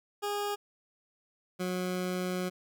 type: tone pair in turn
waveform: 20% pulse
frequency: 410.1 / 182.2 Hz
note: G#4 / F#3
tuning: -22 / -26 cents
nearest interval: octave + major second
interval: 1404 cents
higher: first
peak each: -26 dBFS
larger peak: neither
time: 0.22-0.56 / 1.59-2.5 s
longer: second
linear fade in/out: 20 ms
effects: none